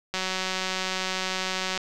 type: click train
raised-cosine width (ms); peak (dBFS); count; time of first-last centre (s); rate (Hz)
0.2; -11; 307; 0.14-1.776; 187
effects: none